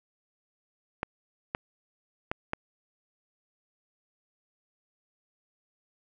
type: clicks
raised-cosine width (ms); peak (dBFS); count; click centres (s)
0.5; -14; 4; 1.031 / 1.549 / 2.315 / 2.534
effects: none